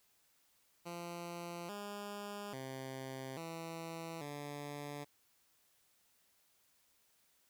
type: tone with pitch steps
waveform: 10% pulse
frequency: 172.2 / 204.3 / 132.4 / 165 / 145.1 Hz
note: F3 / G#3 / C3 / E3 / D3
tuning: -24 / -28 / +21 / +2 / -21 cents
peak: -35 dBFS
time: 0.85-5.05 s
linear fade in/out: 20 ms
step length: 840 ms
effects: white hiss -73 dBFS RMS until 7.49 s